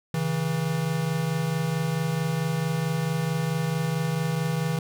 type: tone pair together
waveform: square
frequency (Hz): 137.4 / 161.94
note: C#3 / E3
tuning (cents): -15 / -30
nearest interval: minor third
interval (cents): 285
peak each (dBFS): -30 / -26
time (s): 0.14-4.79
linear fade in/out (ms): 2
effects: none